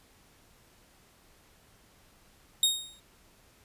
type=tone with exponential decay; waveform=sawtooth; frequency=3729 Hz; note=A#7; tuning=in tune; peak=-16 dBFS; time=2.63-3 s; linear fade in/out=2 ms; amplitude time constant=80 ms; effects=pink hiss -61 dBFS RMS until 3.64 s + resampled to 32000 Hz